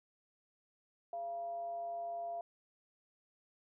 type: tone with frequency modulation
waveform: sine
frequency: 686 Hz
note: F5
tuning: 31 cents flat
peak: -38 dBFS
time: 1.13-2.41 s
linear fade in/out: 2 ms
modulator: 273 Hz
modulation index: 0.22
effects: none